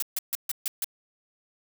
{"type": "noise bursts", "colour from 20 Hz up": "blue", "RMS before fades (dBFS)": -28, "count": 6, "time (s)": [0, 0.844], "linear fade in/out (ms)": 2, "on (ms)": 24, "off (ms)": 140, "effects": []}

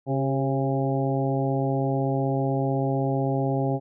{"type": "harmonic tone with a mistuned harmonic", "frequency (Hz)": 135.8, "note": "C#3", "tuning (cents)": -35, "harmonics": [1, 2, 3, 4, 5, 6], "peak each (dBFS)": [-25, -28, -30, -31, -32, -33], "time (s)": [0.06, 3.8], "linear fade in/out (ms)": 50, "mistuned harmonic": 3, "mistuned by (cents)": -39, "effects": []}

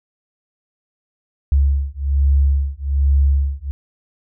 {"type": "beating tone pair", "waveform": "sine", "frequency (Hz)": [69, 70.2], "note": ["C#2", "C#2"], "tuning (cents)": [-7, 22], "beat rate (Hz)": 1.2, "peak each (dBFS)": -16, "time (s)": [1.52, 3.71], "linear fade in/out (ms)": 0, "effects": []}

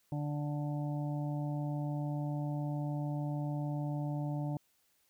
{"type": "harmonic tone", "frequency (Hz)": 146.83, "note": "D3", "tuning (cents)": 0, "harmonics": [1, 2, 4, 5, 6], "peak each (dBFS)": [-34, -40, -46, -48, -50], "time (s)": [0.12, 4.57], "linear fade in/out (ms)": 2, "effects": ["white hiss -73 dBFS RMS until 5.09 s"]}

